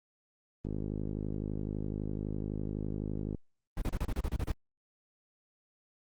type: click train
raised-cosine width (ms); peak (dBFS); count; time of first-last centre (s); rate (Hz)
3; -23; 141; 0.65-3.347; 51.9
type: noise bursts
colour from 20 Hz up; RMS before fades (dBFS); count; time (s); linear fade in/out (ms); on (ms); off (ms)
brown; -31; 10; 3.77-4.518; 2; 46; 32
effects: Opus 24 kbps